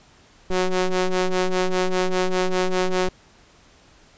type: ring-modulated tone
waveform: sawtooth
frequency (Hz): 183.5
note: F#3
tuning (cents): -14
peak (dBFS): -12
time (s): 0.5-3.09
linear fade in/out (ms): 5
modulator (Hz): 186
effects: pink hiss -53 dBFS RMS until 4.17 s + resampled to 16000 Hz